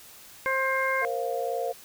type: harmonic tone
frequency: 530 Hz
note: C5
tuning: 22 cents sharp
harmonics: 1 / 2 / 3 / 4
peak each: -29 / -29 / -29 / -29 dBFS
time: 0.46-1.05 s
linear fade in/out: 0 ms
type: chord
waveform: sine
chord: Bb suspended second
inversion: none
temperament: equal with one note detuned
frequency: 466.2 / 529 / 698.5 Hz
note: Bb4 / C5 / F5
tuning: 0 / +19 / 0 cents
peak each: -31 dBFS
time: 1.01-1.73 s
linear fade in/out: 20 ms
effects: white hiss -49 dBFS RMS until 1.84 s